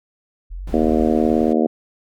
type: linear two-way sweep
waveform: sine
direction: up then down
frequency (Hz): 39.07 to 63.9 to 39.07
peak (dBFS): -27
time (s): 0.5-1.22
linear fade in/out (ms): 20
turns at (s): 0.85
type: noise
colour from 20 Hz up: brown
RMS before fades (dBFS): -31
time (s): 0.67-1.53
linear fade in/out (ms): 5
type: harmonic tone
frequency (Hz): 78.5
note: D#2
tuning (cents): +16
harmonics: 3 / 4 / 5 / 6 / 7 / 8 / 9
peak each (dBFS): -18 / -20 / -22 / -24 / -25 / -26 / -27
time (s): 0.73-1.67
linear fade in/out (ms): 10
effects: none